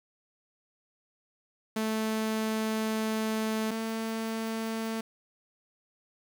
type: tone pair in turn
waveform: sawtooth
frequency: 219.2 / 223.7 Hz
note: A3 / A3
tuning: -6 / +29 cents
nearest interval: unison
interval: 35 cents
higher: second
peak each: -24 / -27 dBFS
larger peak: first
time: 1.76-3.71 / 3.71-5.01 s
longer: first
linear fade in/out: 5 ms
effects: 9-bit